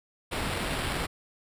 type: noise with sample-and-hold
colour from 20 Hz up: pink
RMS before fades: -31 dBFS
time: 0.31-1.07 s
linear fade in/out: 20 ms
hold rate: 6300 Hz
effects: resampled to 32000 Hz